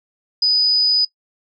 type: tone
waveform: sine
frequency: 4978 Hz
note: D#8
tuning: in tune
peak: -12 dBFS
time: 0.42-1.05 s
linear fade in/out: 5 ms
effects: noise-tail reverb RT60 0.1 s tail -22 dB re dry